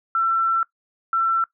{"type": "tone pair in turn", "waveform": "sine", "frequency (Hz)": [1344, 1344], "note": ["E6", "E6"], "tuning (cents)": [33, 33], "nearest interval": "unison", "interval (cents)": 0, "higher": "neither", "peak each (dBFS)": -17, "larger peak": "neither", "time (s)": [[0.15, 0.63], [1.13, 1.44]], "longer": "first", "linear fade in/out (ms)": 2, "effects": ["noise-tail reverb RT60 0.1 s tail -19 dB re dry"]}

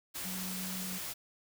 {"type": "tone in noise", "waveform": "sine", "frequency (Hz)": 185.9, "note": "F#3", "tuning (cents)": 8, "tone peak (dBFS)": -40, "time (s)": [0.24, 0.99], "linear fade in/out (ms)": 20, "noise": "white", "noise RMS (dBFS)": -40, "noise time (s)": [0.14, 1.14], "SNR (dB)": -3, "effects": []}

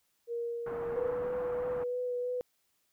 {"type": "tone with tremolo", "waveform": "sine", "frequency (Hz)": 470.4, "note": "A#4", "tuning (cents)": 16, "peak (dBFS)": -32, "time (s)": [0.27, 1.15], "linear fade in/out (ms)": 50, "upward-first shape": "sine", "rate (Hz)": 1.9, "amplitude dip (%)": 30}
{"type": "low-pass noise", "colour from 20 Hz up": "white", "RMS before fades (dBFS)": -44, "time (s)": [0.66, 1.84], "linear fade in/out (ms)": 5, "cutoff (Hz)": 1300, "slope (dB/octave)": 24}
{"type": "tone with vibrato", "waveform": "sine", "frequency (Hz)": 493.9, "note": "B4", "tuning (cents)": 0, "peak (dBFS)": -31, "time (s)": [0.96, 2.41], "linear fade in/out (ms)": 0, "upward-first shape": "sine", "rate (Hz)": 3.1, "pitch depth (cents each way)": 14}
{"effects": ["white hiss -75 dBFS RMS until 2.92 s"]}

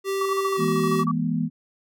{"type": "tone with pitch glide", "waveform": "square", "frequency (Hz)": [390, 380.7], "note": ["G4", "F#4"], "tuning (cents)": [-9, 49], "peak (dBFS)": -24, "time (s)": [0.04, 1.05], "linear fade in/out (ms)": 50, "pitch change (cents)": -42, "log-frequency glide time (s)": [0.54, 0.61]}
{"type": "tone bursts", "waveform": "sine", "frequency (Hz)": 1146, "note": "D6", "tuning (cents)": -43, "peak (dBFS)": -23, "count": 12, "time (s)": [0.21, 1.114], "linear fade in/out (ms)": 5, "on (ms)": 46, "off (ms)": 32}
{"type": "chord", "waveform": "sine", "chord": "E major", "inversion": "none", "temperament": "equal with one note detuned", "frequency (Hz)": [164.81, 207.7, 241], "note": ["E3", "G#3", "B3"], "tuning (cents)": [0, 0, -42], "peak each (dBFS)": [-25, -28, -25], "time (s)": [0.57, 1.5], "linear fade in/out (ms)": 50}
{"effects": []}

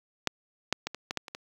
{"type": "clicks", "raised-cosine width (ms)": 0.2, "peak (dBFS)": [-7, -7, -14, -20, -14, -12, -24, -20], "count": 8, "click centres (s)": [0.273, 0.726, 0.87, 0.946, 1.109, 1.173, 1.282, 1.349], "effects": ["high-pass 100 Hz 12 dB/octave", "8-bit"]}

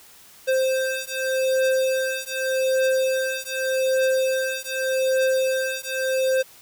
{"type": "beating tone pair", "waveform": "square", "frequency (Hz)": [523.3, 524.14], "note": ["C5", "C5"], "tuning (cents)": [0, 3], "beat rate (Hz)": 0.84, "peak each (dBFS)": -24, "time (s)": [0.47, 6.43], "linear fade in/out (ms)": 20, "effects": ["white hiss -49 dBFS RMS until 6.61 s"]}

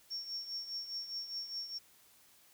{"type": "tone with tremolo", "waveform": "sine", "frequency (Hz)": 5490, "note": "F8", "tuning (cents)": -31, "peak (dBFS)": -35, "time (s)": [0.1, 1.79], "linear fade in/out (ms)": 20, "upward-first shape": "triangle", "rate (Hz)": 4.9, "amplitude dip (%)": 75, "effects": ["tanh soft clip ceiling -31 dBFS", "white hiss -64 dBFS RMS until 2.53 s"]}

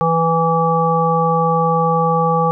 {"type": "harmonic tone", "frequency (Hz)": 164.81, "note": "E3", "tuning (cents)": 0, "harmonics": [1, 3, 5, 7], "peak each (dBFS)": [-18, -18, -18, -18], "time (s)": [0.01, 2.51], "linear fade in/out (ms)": 0, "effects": []}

